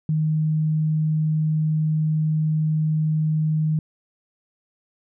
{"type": "tone", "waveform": "sine", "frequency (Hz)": 155.56, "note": "D#3", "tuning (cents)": 0, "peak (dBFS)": -18, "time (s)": [0.09, 3.79], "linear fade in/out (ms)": 2, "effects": []}